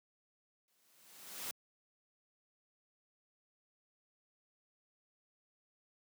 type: noise with exponential growth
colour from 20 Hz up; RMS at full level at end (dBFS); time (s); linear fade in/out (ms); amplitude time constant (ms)
white; -40; 0.68-1.51; 1; 180
effects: high-pass 150 Hz 12 dB/octave